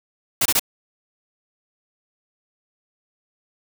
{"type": "noise bursts", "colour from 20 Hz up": "white", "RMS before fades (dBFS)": -18, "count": 3, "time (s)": [0.41, 0.596], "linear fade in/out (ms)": 5, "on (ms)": 46, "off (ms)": 24, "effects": []}